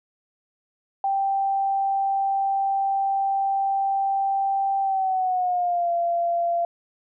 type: tone with pitch glide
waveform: sine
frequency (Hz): 784 to 686.5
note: G5 to F5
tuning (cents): 0 to -30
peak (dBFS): -20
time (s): 1.04-6.65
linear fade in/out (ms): 2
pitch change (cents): -230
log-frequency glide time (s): 4.81-5.91
effects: none